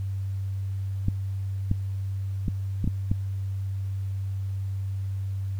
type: clicks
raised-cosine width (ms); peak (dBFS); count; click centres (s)
5; -12; 6; 1.084 / 1.714 / 2.482 / 2.843 / 2.876 / 3.115
effects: added 97 Hz sine -27 dBFS peak until 5.59 s + pink hiss -57 dBFS RMS until 5.59 s